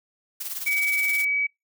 blue noise with tremolo, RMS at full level -29 dBFS, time 0.4-1.25 s, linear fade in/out 10 ms, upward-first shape triangle, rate 19 Hz, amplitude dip 75%
sine tone, 2276 Hz, C#7, 45 cents sharp, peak -21 dBFS, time 0.66-1.47 s, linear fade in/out 10 ms
effects noise-tail reverb RT60 0.2 s tail -26 dB re dry

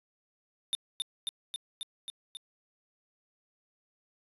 square tone with echo, 3607 Hz, A7, 42 cents sharp, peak -28 dBFS, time 0.73-0.75 s, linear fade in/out 0 ms, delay 270 ms, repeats 6, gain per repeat -2 dB, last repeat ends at 2.37 s, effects resampled to 32000 Hz

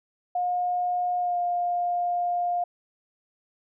sine tone with pitch glide, 716 to 705.3 Hz, F5 to F5, +43 to +17 cents, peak -23 dBFS, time 0.35-2.64 s, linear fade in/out 5 ms, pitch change -26 cents, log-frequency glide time 1.19-1.37 s, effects none

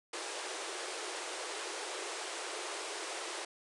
pink band-pass noise, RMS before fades -41 dBFS, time 0.13-3.45 s, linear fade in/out 5 ms, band 330 to 9900 Hz, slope 96 dB/octave, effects none

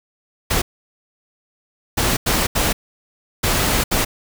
pink noise bursts at uneven times, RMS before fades -18 dBFS, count 6, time 0.5-0.62 / 1.97-2.17 / 2.26-2.47 / 2.55-2.73 / 3.43-3.84 / 3.91-4.05 s, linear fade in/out 10 ms, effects none

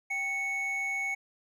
triangle tone pair together, 784 / 2213 Hz, G5 / C#7, 0 / -3 cents, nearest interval octave + tritone, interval 1797 cents, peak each -39 / -28 dBFS, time 0.1-1.15 s, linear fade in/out 10 ms, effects none

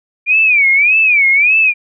sine tone with vibrato, 2378 Hz, D7, 21 cents sharp, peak -7 dBFS, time 0.26-1.74 s, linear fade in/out 50 ms, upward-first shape sine, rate 1.7 Hz, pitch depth 180 cents each way, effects none

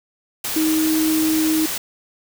sine tone in noise, 314.9 Hz, D#4, 21 cents sharp, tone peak -16 dBFS, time 0.56-1.66 s, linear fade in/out 5 ms, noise white, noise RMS -25 dBFS, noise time 0.44-1.78 s, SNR +6 dB, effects none

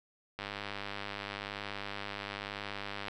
click train, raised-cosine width 0.3 ms, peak -22 dBFS, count 273, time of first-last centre 0.39-3.083 s, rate 101 Hz, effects none

